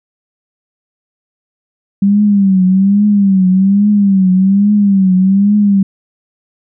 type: tone with vibrato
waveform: sine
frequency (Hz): 196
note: G3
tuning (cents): 0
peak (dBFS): -6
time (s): 2.02-5.83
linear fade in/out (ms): 5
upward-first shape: triangle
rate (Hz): 1.2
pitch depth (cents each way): 120
effects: none